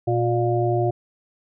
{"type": "harmonic tone with a mistuned harmonic", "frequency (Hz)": 119, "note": "A#2", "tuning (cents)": 36, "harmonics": [1, 3, 5, 6], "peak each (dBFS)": [-22, -22, -28, -25], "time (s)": [0.07, 0.91], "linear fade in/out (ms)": 10, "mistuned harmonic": 6, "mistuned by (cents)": -20, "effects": []}